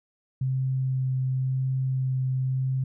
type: tone with vibrato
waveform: sine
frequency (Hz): 130.81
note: C3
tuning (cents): 0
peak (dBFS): -23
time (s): 0.41-2.84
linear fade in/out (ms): 5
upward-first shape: sine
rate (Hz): 0.94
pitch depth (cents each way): 9
effects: none